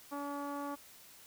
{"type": "tone with low-pass filter", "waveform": "sawtooth", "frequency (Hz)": 285, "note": "C#4", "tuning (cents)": 48, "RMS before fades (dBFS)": -40, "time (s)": [0.11, 0.76], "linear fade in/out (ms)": 20, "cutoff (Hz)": 1100, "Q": 3.2, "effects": ["white hiss -57 dBFS RMS until 1.26 s"]}